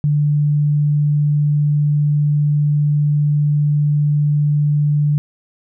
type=tone; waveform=sine; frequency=147.5 Hz; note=D3; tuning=8 cents sharp; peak=-12 dBFS; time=0.04-5.18 s; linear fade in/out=0 ms; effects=none